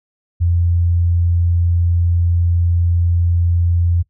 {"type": "tone", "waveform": "sine", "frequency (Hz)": 86.1, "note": "F2", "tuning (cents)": -24, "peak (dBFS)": -12, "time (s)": [0.4, 4.03], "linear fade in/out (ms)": 20, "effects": ["noise-tail reverb RT60 0.1 s tail -18 dB re dry"]}